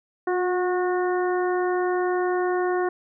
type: harmonic tone with a mistuned harmonic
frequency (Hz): 364.1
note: F#4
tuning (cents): -28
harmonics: 1 / 2 / 3 / 4 / 5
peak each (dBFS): -22 / -28 / -32 / -34 / -36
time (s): 0.27-2.89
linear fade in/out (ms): 5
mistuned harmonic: 1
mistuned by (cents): -24
effects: none